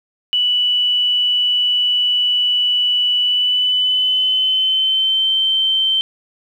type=tone with pitch glide; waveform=sine; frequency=2960 to 3109 Hz; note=F#7 to G7; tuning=0 to -15 cents; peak=-13 dBFS; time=0.33-6.01 s; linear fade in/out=0 ms; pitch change=+85 cents; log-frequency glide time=3.21-5.32 s; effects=8-bit